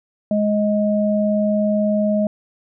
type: tone pair together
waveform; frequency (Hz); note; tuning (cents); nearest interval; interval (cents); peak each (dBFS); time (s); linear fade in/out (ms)
sine; 209.2 / 627; G#3 / D#5; +13 / +13; octave + perfect fifth; 1900; -17 / -19; 0.31-2.27; 2
effects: none